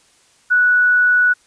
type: tone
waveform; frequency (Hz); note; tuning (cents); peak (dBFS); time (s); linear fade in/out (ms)
sine; 1474; F#6; -7; -10; 0.5-1.34; 20
effects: white hiss -54 dBFS RMS until 1.46 s + resampled to 22050 Hz